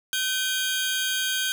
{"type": "tone cluster", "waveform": "sawtooth", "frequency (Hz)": [1533, 2444, 3248, 3746], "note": ["G6", "D#7", "G#7", "A#7"], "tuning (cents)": [-39, -32, -39, 8], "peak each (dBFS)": [-24, -33, -24, -32], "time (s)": [0.13, 1.52], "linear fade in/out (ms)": 0, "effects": []}